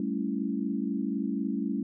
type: chord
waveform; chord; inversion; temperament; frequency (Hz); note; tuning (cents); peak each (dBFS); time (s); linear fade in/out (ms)
sine; A dominant seventh; third; equal; 196 / 220 / 277.2 / 329.6; G3 / A3 / C#4 / E4; 0 / 0 / 0 / 0; -33 / -32 / -32 / -37; 0-1.83; 2
effects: none